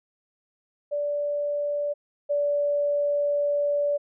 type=tone pair in turn; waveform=sine; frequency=582 / 578.9 Hz; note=D5 / D5; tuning=-16 / -25 cents; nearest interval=unison; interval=9 cents; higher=first; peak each=-24 / -21 dBFS; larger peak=second; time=0.91-1.94 / 2.29-3.98 s; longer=second; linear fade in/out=20 ms; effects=none